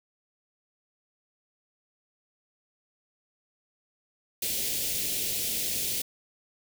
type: band-stop noise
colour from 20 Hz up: white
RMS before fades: -30 dBFS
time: 4.42-6.02 s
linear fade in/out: 5 ms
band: 560 to 2400 Hz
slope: 24 dB/octave
effects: none